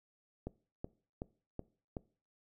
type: click train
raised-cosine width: 2 ms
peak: -26 dBFS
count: 5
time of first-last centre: 0.47-1.968 s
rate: 2.67 Hz
effects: noise-tail reverb RT60 0.4 s tail -21 dB re dry

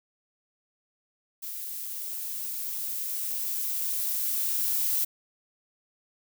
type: noise with level ramp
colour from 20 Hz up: violet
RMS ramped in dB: -37 to -26 dBFS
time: 1.42-5.05 s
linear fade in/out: 10 ms
effects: none

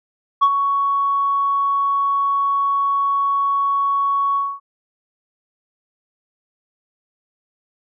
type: tone with ADSR envelope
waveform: sine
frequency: 1115 Hz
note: C#6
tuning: 10 cents sharp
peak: -6 dBFS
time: 0.41-4.6 s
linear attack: 20 ms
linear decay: 58 ms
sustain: -9 dB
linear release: 240 ms
effects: tanh soft clip ceiling -8 dBFS

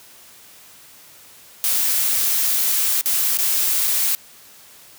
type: noise with dropouts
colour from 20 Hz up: blue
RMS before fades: -19 dBFS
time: 1.64-4.15 s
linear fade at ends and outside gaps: 0 ms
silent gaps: 3.011-3.058 / 3.372-3.387 / 3.873-3.877 s
effects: white hiss -46 dBFS RMS until 4.98 s + high-pass 60 Hz 12 dB/octave

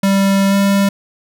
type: tone with pitch glide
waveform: square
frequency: 196 to 198.16 Hz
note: G3 to G3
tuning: 0 to +19 cents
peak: -11 dBFS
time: 0.03-0.89 s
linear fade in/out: 5 ms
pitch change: +19 cents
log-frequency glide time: 0.49-0.54 s
effects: none

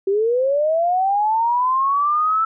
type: linear sweep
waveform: sine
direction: up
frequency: 380 to 1327 Hz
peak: -15 dBFS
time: 0.07-2.45 s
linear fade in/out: 5 ms
effects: none

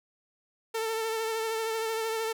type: tone with vibrato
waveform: sawtooth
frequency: 446.5 Hz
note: A4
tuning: 25 cents sharp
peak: -25 dBFS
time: 0.74-2.33 s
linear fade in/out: 10 ms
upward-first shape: triangle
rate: 13 Hz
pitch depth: 33 cents each way
effects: none

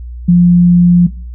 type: tone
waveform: sine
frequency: 175.6 Hz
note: F3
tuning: 10 cents sharp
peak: -3 dBFS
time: 0.28-1.07 s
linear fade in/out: 10 ms
effects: noise-tail reverb RT60 0.4 s tail -19 dB re dry + added 60 Hz sine -23 dBFS peak until 1.34 s

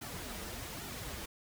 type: noise with flanger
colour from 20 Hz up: pink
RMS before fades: -43 dBFS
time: 0.01-1.26 s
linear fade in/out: 10 ms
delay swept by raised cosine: 1.8 to 7.8 ms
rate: 1.2 Hz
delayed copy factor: -0.9
effects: none

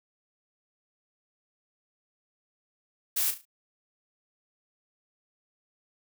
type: noise with echo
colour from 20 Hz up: blue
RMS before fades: -27 dBFS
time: 3.16-3.31 s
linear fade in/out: 10 ms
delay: 36 ms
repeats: 4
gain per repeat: -9 dB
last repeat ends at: 3.454 s
effects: none

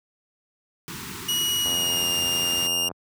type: band-stop noise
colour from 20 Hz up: pink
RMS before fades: -35 dBFS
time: 0.88-2.67 s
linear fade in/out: 0 ms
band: 430 to 860 Hz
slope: 96 dB/octave
type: tone with pitch glide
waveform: sawtooth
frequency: 2906 to 2820 Hz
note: F#7 to F7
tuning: -32 to +16 cents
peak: -19 dBFS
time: 1.28-2.89 s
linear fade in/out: 10 ms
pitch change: -52 cents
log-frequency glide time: 1.61-2.11 s
type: click train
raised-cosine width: 1 ms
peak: -21 dBFS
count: 110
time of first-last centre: 1.66-2.914 s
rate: 86.9 Hz
effects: high-pass 100 Hz 12 dB/octave

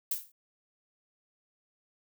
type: noise with exponential decay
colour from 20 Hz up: violet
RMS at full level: -27 dBFS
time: 0.11-0.32 s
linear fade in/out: 5 ms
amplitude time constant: 44 ms
effects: none

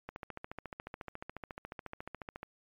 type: click train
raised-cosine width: 0.5 ms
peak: -26 dBFS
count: 34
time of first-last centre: 0.09-2.43 s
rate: 14.1 Hz
effects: MP3 96 kbps

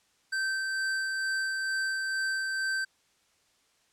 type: tone with tremolo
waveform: square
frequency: 1554 Hz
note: G6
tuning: 16 cents flat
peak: -28 dBFS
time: 0.32-2.85 s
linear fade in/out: 10 ms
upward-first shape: sine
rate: 2.2 Hz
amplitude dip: 25%
effects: white hiss -68 dBFS RMS until 3.92 s + low-pass 8000 Hz 12 dB/octave

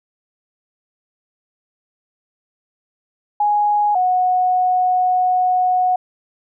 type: tone pair in turn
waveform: sine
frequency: 830.6 / 733.1 Hz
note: G#5 / F#5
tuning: 0 / -16 cents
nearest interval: major second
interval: 216 cents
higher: first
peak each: -13 dBFS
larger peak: neither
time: 3.4-3.95 / 3.95-5.96 s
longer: second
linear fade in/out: 5 ms
effects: none

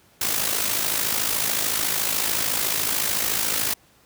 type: noise with amplitude modulation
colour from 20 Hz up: white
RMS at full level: -21 dBFS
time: 0.21-3.74 s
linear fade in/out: 5 ms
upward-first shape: sine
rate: 53.8 Hz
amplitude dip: 60%
effects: pink hiss -57 dBFS RMS until 4.05 s + high-pass 60 Hz 12 dB/octave

